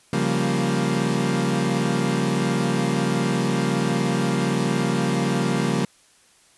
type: chord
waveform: 30% pulse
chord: G half-diminished seventh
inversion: second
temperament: equal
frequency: 138.59 / 174.61 / 196 / 233.1 Hz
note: Db3 / F3 / G3 / Bb3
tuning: 0 / 0 / 0 / 0 cents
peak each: -23 dBFS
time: 0.13-5.85 s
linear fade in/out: 2 ms
effects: white hiss -56 dBFS RMS until 6.57 s + resampled to 24000 Hz